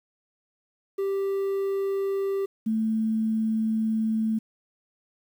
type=tone pair in turn; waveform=triangle / sine; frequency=392 / 220.5 Hz; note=G4 / A3; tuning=0 / +4 cents; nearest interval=minor seventh; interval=996 cents; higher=first; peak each=-22 dBFS; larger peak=neither; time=0.98-2.46 / 2.66-4.39 s; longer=second; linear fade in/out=10 ms; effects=9-bit